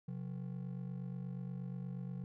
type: ring-modulated tone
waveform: triangle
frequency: 155.56 Hz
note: D#3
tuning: in tune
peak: -35 dBFS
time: 0.08-2.24 s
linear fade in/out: 0 ms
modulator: 24.2 Hz
effects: none